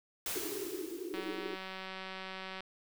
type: noise with exponential decay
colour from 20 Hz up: white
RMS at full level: -36 dBFS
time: 0.26-1.87 s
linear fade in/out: 2 ms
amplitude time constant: 350 ms
type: band-pass noise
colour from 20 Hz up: white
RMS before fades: -41 dBFS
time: 0.35-1.56 s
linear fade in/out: 10 ms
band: 300 to 420 Hz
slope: 96 dB/octave
type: click train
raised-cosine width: 0.3 ms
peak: -27 dBFS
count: 278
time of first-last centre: 1.14-2.606 s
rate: 189 Hz
effects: none